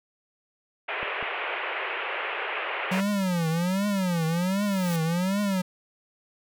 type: band-pass noise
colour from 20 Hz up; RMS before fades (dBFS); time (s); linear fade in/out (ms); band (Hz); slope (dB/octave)
white; -31; 0.88-3.01; 10; 380 to 2800; 48
type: clicks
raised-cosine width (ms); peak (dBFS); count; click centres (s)
2; -26; 2; 1.03 / 1.227
type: tone with vibrato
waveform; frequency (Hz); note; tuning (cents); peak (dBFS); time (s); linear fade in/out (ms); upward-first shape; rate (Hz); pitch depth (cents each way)
square; 181.8; F#3; -30; -24; 2.91-5.62; 10; triangle; 1.3; 240
type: noise with exponential growth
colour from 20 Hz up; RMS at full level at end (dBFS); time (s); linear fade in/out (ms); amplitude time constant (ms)
white; -36; 4.31-4.96; 1; 140
effects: none